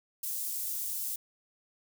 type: high-pass noise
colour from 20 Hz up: white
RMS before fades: -35 dBFS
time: 0.23-1.16 s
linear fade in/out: 5 ms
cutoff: 8300 Hz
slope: 12 dB/octave
effects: none